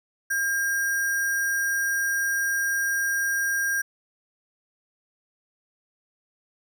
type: tone with sample-and-hold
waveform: sine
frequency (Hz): 1608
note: G6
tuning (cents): +44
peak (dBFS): -22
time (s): 0.3-3.82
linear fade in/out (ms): 10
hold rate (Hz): 7350
effects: none